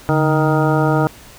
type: harmonic tone with a mistuned harmonic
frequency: 156.2 Hz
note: D#3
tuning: 7 cents sharp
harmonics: 1 / 2 / 3 / 4 / 5 / 6 / 8 / 9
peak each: -16 / -19 / -21 / -22 / -23 / -24 / -25 / -26 dBFS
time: 0.09-1.07 s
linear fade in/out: 0 ms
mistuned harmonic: 1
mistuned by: -120 cents
effects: pink hiss -41 dBFS RMS until 1.38 s